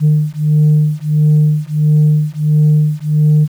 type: beating tone pair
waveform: sine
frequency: 150.9 / 152.4 Hz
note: D3 / D#3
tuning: +47 / -36 cents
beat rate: 1.5 Hz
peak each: -10 dBFS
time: 0-3.48 s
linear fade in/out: 50 ms
effects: tanh soft clip ceiling -4 dBFS + 7-bit